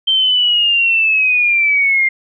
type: linear sweep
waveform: sine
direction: down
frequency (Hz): 3136 to 2100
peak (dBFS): -10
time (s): 0.07-2.09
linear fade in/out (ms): 10
effects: none

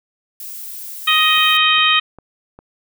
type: noise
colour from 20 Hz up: violet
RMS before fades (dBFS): -31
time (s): 0.4-1.57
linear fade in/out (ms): 2
type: harmonic tone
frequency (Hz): 625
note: D#5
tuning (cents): +8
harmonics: 2 / 3 / 4 / 5 / 6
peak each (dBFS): -17 / -20 / -17 / -16 / -19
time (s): 1.07-2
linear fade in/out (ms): 10
type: click train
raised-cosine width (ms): 1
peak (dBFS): -25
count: 4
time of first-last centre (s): 1.38-2.59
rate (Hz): 2.48
effects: none

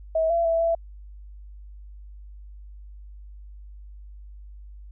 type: tone with pitch steps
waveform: sine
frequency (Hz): 644 / 676 / 661 / 667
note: E5 / E5 / E5 / E5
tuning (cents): -41 / +43 / +5 / +20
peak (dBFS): -19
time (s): 0.15-0.75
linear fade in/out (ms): 5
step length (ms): 150
effects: added 50 Hz sine -40 dBFS peak until 4.91 s

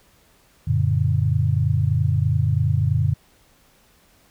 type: chord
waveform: sine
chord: Gb augmented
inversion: none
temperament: just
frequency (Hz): 92.5 / 115.62 / 144.53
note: Gb2 / Bb2 / D3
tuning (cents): 0 / -14 / -27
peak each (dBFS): -21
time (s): 0.67-3.14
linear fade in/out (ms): 10
effects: pink hiss -57 dBFS RMS until 4.3 s

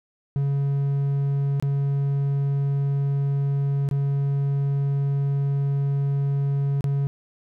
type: tone with dropouts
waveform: triangle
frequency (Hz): 139.8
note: C#3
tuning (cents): +15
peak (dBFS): -18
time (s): 0.36-7.07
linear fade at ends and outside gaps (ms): 0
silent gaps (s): 1.599-1.625 / 3.889-3.912 / 6.808-6.842
effects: none

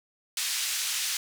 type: band-pass noise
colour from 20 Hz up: white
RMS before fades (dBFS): -30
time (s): 0.37-1.17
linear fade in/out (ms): 2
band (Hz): 2100 to 7800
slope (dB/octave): 12
effects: none

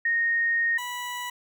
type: tone pair in turn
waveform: sine / 20% pulse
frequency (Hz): 1856 / 981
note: A#6 / B5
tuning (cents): -8 / -12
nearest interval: major seventh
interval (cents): 1104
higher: first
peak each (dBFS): -21 / -26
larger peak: first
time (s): 0.05-0.78 / 0.78-1.3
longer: first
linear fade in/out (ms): 5
effects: none

